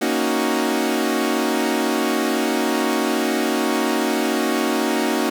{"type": "chord", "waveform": "sawtooth", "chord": "D# minor seventh", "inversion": "second", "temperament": "equal", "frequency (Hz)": [233.1, 277.2, 311.1, 370], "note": ["A#3", "C#4", "D#4", "F#4"], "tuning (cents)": [0, 0, 0, 0], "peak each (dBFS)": -20, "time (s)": [0.01, 5.3], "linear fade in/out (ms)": 10, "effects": []}